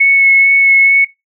sine tone with vibrato, 2199 Hz, C#7, 14 cents flat, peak -5 dBFS, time 0-1.05 s, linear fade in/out 10 ms, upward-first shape sine, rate 2.3 Hz, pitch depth 11 cents each way, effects noise-tail reverb RT60 0.2 s tail -20 dB re dry

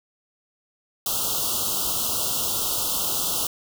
white band-stop noise, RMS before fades -25 dBFS, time 1.06-3.47 s, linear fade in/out 2 ms, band 1400 to 2800 Hz, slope 96 dB/octave, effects none

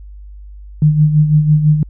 sine tone with tremolo, 151.8 Hz, D#3, 42 cents flat, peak -5 dBFS, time 0.82-1.83 s, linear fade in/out 2 ms, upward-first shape sine, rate 6 Hz, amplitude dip 60%, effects added 50 Hz sine -31 dBFS peak until 1.89 s

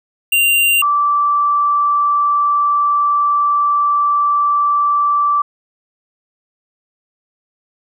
square / sine tone pair in turn, 2779 / 1165.1 Hz, F7 / D6, -9 / -14 cents, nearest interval octave + minor third, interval 1505 cents, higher first, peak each -11 dBFS, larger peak neither, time 0.32-0.82 / 0.82-5.42 s, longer second, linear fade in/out 5 ms, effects none

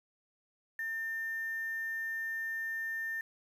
sine tone with quantisation, 1800 Hz, A6, 39 cents sharp, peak -34 dBFS, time 0.79-3.21 s, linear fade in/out 2 ms, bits 9, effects none

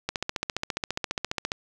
click train, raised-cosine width 0.2 ms, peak -10 dBFS, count 22, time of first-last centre 0.09-1.519 s, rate 14.7 Hz, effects none

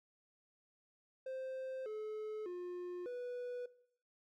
triangle tone with pitch steps, 523 / 430 / 356.3 / 491.5 Hz, C5 / A4 / F4 / B4, -1 / -40 / +35 / -8 cents, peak -39 dBFS, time 1.26-3.66 s, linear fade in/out 5 ms, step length 600 ms, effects noise-tail reverb RT60 0.6 s tail -18 dB re dry

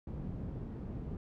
white low-pass noise, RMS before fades -41 dBFS, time 0.07-1.17 s, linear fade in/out 2 ms, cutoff 180 Hz, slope 12 dB/octave, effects none

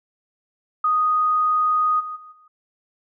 sine tone with level steps, 1243 Hz, D#6, 2 cents flat, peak -16 / -28 / -40 / -50 dBFS, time 0.84-2.48 s, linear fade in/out 5 ms, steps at 1.99 / 2.15 / 2.31 s, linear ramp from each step 20 ms, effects none

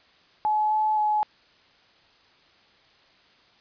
sine tone with pitch steps, 853 / 860 / 848 Hz, G#5 / A5 / G#5, +46 / -40 / +36 cents, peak -20 dBFS, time 0.45-1.23 s, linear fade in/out 0 ms, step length 260 ms, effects white hiss -58 dBFS RMS until 3.6 s + resampled to 11025 Hz

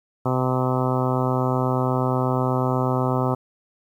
harmonic tone, 128.2 Hz, C3, 35 cents flat, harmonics 1 / 2 / 3 / 4 / 5 / 6 / 7 / 8 / 9 / 10, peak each -23 / -26 / -28 / -29 / -30 / -31 / -31 / -32 / -33 / -33 dBFS, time 0.25-3.35 s, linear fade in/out 10 ms, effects 9-bit

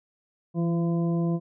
harmonic tone with a mistuned harmonic, 170 Hz, F3, 46 cents flat, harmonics 1 / 2 / 3 / 4 / 6, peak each -23 / -30 / -38 / -38 / -44 dBFS, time 0.54-1.4 s, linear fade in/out 50 ms, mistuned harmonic 1, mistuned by -24 cents, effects none

